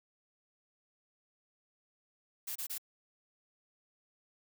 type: noise bursts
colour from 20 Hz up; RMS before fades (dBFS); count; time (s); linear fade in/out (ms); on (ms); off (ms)
blue; -39; 3; 2.47-2.782; 10; 86; 27
effects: none